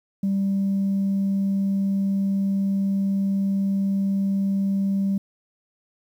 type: tone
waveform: sine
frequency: 196 Hz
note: G3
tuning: in tune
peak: -18 dBFS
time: 0.23-5.18 s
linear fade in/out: 5 ms
effects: tanh soft clip ceiling -17 dBFS + 9-bit